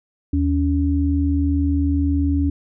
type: tone pair together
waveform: sine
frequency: 79 / 281.5 Hz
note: D#2 / C#4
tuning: +27 / +27 cents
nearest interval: octave + minor seventh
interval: 2200 cents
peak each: -18 / -19 dBFS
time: 0.33-2.5 s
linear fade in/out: 5 ms
effects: none